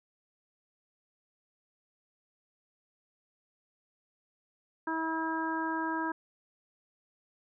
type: harmonic tone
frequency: 322.7 Hz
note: E4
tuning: 37 cents flat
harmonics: 1 / 2 / 3 / 4 / 5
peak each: -34 / -44 / -34 / -41 / -37 dBFS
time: 4.87-6.12 s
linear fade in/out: 5 ms
effects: none